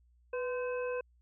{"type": "harmonic tone with a mistuned harmonic", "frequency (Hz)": 514, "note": "C5", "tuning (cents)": -31, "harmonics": [1, 2, 3, 5], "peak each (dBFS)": [-33, -44, -45, -46], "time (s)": [0.33, 1.01], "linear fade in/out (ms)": 5, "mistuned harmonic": 1, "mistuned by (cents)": -64, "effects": ["added 60 Hz sine -63 dBFS peak until 1.21 s"]}